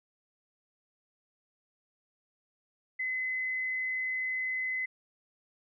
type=tone; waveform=sine; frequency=2033 Hz; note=B6; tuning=50 cents sharp; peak=-30 dBFS; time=2.99-4.86 s; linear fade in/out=10 ms; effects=none